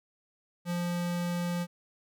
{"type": "tone", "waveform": "square", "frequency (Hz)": 174.61, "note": "F3", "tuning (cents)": 0, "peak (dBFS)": -30, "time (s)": [0.65, 1.67], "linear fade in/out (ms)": 50, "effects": []}